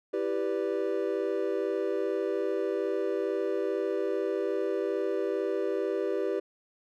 triangle chord, E minor seventh, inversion none, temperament equal, 329.6 / 392 / 493.9 / 587.3 Hz, E4 / G4 / B4 / D5, 0 / 0 / 0 / 0 cents, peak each -33 / -28 / -31 / -34 dBFS, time 0.13-6.4 s, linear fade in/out 10 ms, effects none

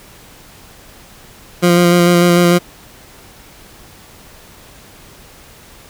20% pulse tone with vibrato, 174.61 Hz, F3, in tune, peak -3 dBFS, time 1.62-2.59 s, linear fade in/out 20 ms, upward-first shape square, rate 6.7 Hz, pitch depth 14 cents each way, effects pink hiss -41 dBFS RMS until 5.89 s

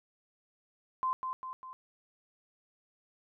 sine tone with echo, 1036 Hz, C6, 17 cents flat, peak -28 dBFS, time 1.03-1.13 s, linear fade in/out 0 ms, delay 200 ms, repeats 3, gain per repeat -5 dB, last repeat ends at 1.73 s, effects none

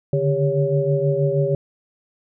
sine tone cluster, 142.1 / 148.4 / 399.1 / 559 Hz, C#3 / D3 / G4 / C#5, +43 / +18 / +31 / +14 cents, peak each -22 dBFS, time 0.13-1.55 s, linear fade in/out 2 ms, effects none

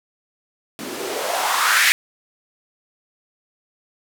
blue noise with band-pass filter sweep, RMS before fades -20 dBFS, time 0.79-1.92 s, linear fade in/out 0 ms, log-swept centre 230 to 2100 Hz, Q 3.4, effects none

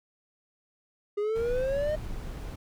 triangle exponential sweep, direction up, 406 to 622.3 Hz, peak -24 dBFS, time 1.17-1.96 s, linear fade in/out 10 ms
brown noise, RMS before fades -36 dBFS, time 1.35-2.56 s, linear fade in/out 10 ms
effects none

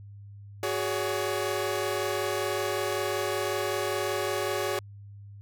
sawtooth chord, F# suspended second, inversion none, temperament equal with one note detuned, 370 / 415.3 / 566 Hz, F#4 / G#4 / C#5, 0 / 0 / +36 cents, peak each -28 dBFS, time 0.63-4.79 s, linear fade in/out 2 ms, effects added 101 Hz sine -43 dBFS peak until 5.41 s

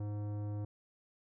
sine tone with tanh clipping, 103.83 Hz, G#2, in tune, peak -38 dBFS, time 0-0.65 s, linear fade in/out 5 ms, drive 15 dB, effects none

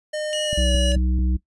square tone with pitch glide, 609 to 571.5 Hz, D#5 to D5, -37 to -47 cents, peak -25 dBFS, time 0.13-0.96 s, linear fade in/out 10 ms, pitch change -110 cents, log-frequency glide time 0.45-0.72 s
sawtooth tone, 2900 Hz, F#7, 35 cents flat, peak -22 dBFS, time 0.33-0.92 s, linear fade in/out 0 ms
click train, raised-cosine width 5 ms, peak -17 dBFS, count 4, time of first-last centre 0.53-1.188 s, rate 4.56 Hz
harmonic tone, 62.9 Hz, B1, 32 cents sharp, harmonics 1 / 3 / 5, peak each -18 / -28 / -32 dBFS, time 0.57-1.37 s, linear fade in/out 10 ms
effects noise-tail reverb RT60 0.1 s tail -18 dB re dry + resampled to 24000 Hz

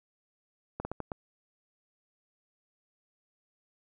slowing click train, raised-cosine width 1 ms, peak -21 dBFS, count 5, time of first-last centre 0.8-1.118 s, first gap 50 ms, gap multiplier 1.32, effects none

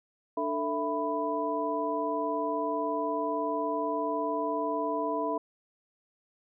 sine tone cluster, 296.4 / 445.6 / 662 / 992 Hz, D4 / A4 / E5 / B5, +16 / +22 / +7 / +7 cents, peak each -34 / -34 / -33 / -32 dBFS, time 0.37-5.38 s, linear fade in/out 5 ms, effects none

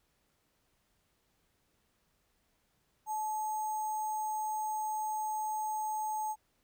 sine tone with sample-and-hold, 861 Hz, A5, 38 cents flat, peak -32 dBFS, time 3.06-6.36 s, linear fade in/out 50 ms, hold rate 7350 Hz, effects pink hiss -75 dBFS RMS until 6.63 s

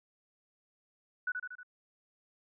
sine tone with echo, 1481 Hz, F#6, 1 cent sharp, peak -30 dBFS, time 1.27-1.32 s, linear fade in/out 5 ms, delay 78 ms, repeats 4, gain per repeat -4 dB, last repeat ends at 1.632 s, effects none

